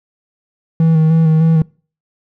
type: tone with vibrato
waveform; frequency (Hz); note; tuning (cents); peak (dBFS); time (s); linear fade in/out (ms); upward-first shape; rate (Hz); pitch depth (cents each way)
triangle; 160.4; E3; -47; -6; 0.8-1.62; 2; square; 3.3; 24
effects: noise-tail reverb RT60 0.4 s tail -25 dB re dry